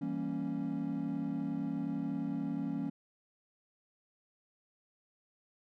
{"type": "chord", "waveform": "triangle", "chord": "E diminished seventh", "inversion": "none", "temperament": "equal", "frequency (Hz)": [164.81, 196, 233.1, 277.2], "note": ["E3", "G3", "Bb3", "Db4"], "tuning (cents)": [0, 0, 0, 0], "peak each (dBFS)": [-38, -38, -37, -34], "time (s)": [0.01, 2.9], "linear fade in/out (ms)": 10, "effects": ["tanh soft clip ceiling -24 dBFS"]}